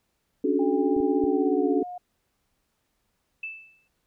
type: chord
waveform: sine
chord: D major seventh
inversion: third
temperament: equal with one note detuned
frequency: 277.2 / 293.7 / 370 / 429.2 Hz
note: C#4 / D4 / F#4 / A4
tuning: 0 / 0 / 0 / -43 cents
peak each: -26 dBFS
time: 0.44-1.83 s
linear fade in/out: 5 ms
type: tone with pitch glide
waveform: sine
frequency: 800 to 716.8 Hz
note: G5 to F5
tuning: +35 to +45 cents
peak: -34 dBFS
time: 0.59-1.98 s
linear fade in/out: 5 ms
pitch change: -190 cents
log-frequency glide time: 1.21-1.71 s
type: clicks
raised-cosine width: 5 ms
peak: -32 / -31 / -27 dBFS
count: 3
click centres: 0.966 / 1.003 / 1.24 s
type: tone with exponential decay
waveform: sine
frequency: 2637 Hz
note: E7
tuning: in tune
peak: -29 dBFS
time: 3.43-3.88 s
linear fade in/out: 5 ms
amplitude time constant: 96 ms
effects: pink hiss -74 dBFS RMS until 4.06 s